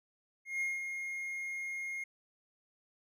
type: tone with ADSR envelope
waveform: triangle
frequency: 2140 Hz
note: C7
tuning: 38 cents sharp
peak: -29 dBFS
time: 0.45-2.04 s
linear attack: 160 ms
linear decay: 190 ms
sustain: -6 dB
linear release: 6 ms
effects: none